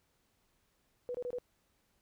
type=tone bursts; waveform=sine; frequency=492 Hz; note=B4; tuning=7 cents flat; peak=-35 dBFS; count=4; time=1.09-1.385 s; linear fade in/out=0 ms; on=55 ms; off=25 ms; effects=pink hiss -75 dBFS RMS until 2.01 s

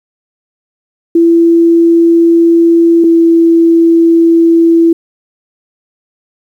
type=tone pair in turn; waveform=sine; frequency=335.5 / 332.8 Hz; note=E4 / E4; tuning=+31 / +17 cents; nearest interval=unison; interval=14 cents; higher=first; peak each=-3 dBFS; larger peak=neither; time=1.15-3.04 / 3.04-4.93 s; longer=neither; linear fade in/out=5 ms; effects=7-bit

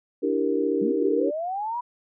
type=chord; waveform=sine; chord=E half-diminished seventh; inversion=third; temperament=equal; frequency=293.7 / 329.6 / 392 / 466.2 Hz; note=D4 / E4 / G4 / Bb4; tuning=0 / 0 / 0 / 0 cents; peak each=-26 / -29 / -26 / -26 dBFS; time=0.22-1.31 s; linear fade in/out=20 ms
type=linear sweep; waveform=sine; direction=up; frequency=185 to 987.8 Hz; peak=-26 dBFS; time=0.81-1.81 s; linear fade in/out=10 ms
effects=none

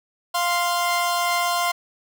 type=tone pair together; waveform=sawtooth; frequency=698.5 / 1046.5 Hz; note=F5 / C6; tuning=0 / 0 cents; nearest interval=perfect fifth; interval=700 cents; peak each=-19 dBFS; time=0.34-1.72 s; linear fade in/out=10 ms; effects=none

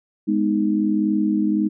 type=chord; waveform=sine; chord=G# minor; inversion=none; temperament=just; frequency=207.7 / 249.2 / 311.5 Hz; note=G#3 / B3 / D#4; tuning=0 / +16 / +2 cents; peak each=-20 / -26 / -20 dBFS; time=0.27-1.69 s; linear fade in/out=20 ms; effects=none

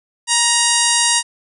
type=harmonic tone with a mistuned harmonic; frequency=947 Hz; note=A#5; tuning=27 cents sharp; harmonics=1 / 2 / 3 / 4 / 5 / 6 / 7 / 8 / 9 / 10; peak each=-22 / -22 / -22 / -22 / -22 / -22 / -22 / -22 / -22 / -22 dBFS; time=0.27-1.23 s; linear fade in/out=50 ms; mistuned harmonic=2; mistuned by=-19 cents; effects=none

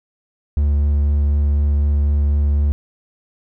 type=tone with vibrato; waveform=triangle; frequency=72.5 Hz; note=D2; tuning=22 cents flat; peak=-11 dBFS; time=0.57-2.72 s; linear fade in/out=0 ms; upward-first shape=triangle; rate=4 Hz; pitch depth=12 cents each way; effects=none

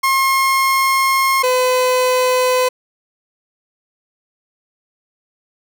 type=tone pair in turn; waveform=30% pulse; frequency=1073 / 506.4 Hz; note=C6 / B4; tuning=+43 / +43 cents; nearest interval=octave + minor second; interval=1300 cents; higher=first; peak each=-10 dBFS; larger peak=neither; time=0.03-1.43 / 1.43-2.69 s; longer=first; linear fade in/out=10 ms; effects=none

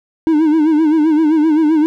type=tone with vibrato; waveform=triangle; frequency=311.1 Hz; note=D#4; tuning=in tune; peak=-7 dBFS; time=0.27-1.86 s; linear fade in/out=0 ms; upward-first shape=sine; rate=7.7 Hz; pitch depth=86 cents each way; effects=none

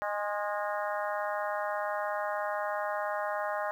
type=harmonic tone with a mistuned harmonic; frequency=205.9 Hz; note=G#3; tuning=15 cents flat; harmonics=3 / 4 / 5 / 6 / 7 / 8 / 9; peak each=-34 / -36 / -38 / -40 / -41 / -42 / -43 dBFS; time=0.02-3.71 s; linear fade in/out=0 ms; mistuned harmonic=5; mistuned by=+40 cents; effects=10-bit

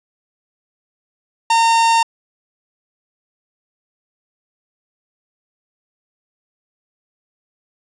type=tone; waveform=45% pulse; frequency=915 Hz; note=A#5; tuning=32 cents flat; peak=-11 dBFS; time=1.5-2.03 s; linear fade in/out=5 ms; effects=resampled to 22050 Hz + 8-bit

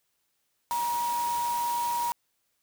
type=tone in noise; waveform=sine; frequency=952 Hz; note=A#5; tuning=36 cents sharp; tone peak=-26 dBFS; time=0.71-2.12 s; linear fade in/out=0 ms; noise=white; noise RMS=-38 dBFS; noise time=0.71-2.12 s; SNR=+9 dB; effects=white hiss -75 dBFS RMS until 2.62 s

